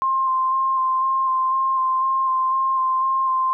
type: tone with vibrato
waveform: sine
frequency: 1053 Hz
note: C6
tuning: 11 cents sharp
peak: -17 dBFS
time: 0.02-3.53 s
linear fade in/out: 0 ms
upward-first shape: square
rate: 2 Hz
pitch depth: 13 cents each way
effects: none